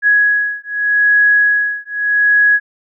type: beating tone pair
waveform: sine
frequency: 1670 / 1670.82 Hz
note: G#6 / G#6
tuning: +9 / +10 cents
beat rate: 0.82 Hz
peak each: -13 dBFS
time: 0.02-2.6 s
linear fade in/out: 50 ms
effects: none